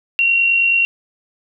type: tone with amplitude modulation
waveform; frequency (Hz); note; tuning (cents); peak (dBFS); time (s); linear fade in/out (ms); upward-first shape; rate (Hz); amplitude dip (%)
sine; 2745; F7; -31; -10; 0.19-0.85; 0; sine; 49.4; 35
effects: none